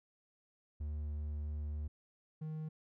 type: tone pair in turn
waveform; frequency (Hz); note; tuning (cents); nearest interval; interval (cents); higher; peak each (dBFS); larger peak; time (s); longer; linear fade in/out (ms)
triangle; 74.7 / 156.1; D2 / D#3; +30 / +6; octave + minor second; 1276; second; -35 / -37; first; 0.8-1.88 / 2.41-2.69; first; 10
effects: none